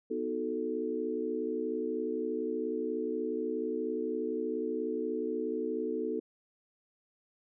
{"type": "chord", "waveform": "sine", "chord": "B dominant seventh", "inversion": "none", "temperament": "equal with one note detuned", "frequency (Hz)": [246.9, 311.1, 367.9, 440], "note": ["B3", "D#4", "F#4", "A4"], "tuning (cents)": [0, 0, -10, 0], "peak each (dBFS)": [-38, -37, -38, -34], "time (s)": [0.1, 6.2], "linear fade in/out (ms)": 10, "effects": []}